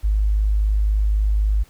sine tone, 51.91 Hz, G#1, in tune, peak -15 dBFS, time 0.03-1.64 s, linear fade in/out 20 ms, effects pink hiss -53 dBFS RMS until 1.69 s

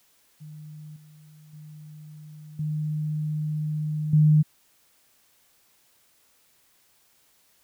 sine tone with level steps, 152.6 Hz, D#3, 33 cents flat, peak -39 / -48 / -41 / -25 / -14 dBFS, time 0.4-4.43 s, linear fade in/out 20 ms, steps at 0.96 / 1.53 / 2.59 / 4.13 s, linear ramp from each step 5 ms, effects white hiss -63 dBFS RMS until 7.63 s

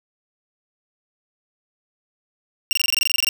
25% pulse tone bursts, 2778 Hz, F7, 10 cents flat, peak -12 dBFS, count 14, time 2.71-3.289 s, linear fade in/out 0 ms, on 20 ms, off 23 ms, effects none

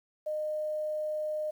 sine tone, 612 Hz, D#5, 29 cents flat, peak -30 dBFS, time 0.26-1.51 s, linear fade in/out 10 ms, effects 10-bit

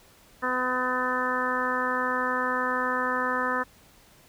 harmonic tone, 252.8 Hz, B3, 41 cents sharp, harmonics 1 / 2 / 3 / 4 / 5 / 6 / 7, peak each -34 / -32 / -39 / -30 / -30 / -33 / -31 dBFS, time 0.42-3.64 s, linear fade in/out 20 ms, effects pink hiss -56 dBFS RMS until 4.28 s

